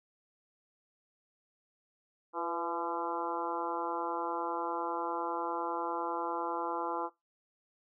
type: harmonic tone with a mistuned harmonic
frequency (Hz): 170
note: F3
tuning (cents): -46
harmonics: 2 / 3 / 4 / 5 / 6 / 7 / 8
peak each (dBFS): -40 / -40 / -44 / -38 / -38 / -41 / -43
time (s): 2.33-7.1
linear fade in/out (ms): 50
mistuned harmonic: 3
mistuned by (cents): -43
effects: noise-tail reverb RT60 0.2 s tail -22 dB re dry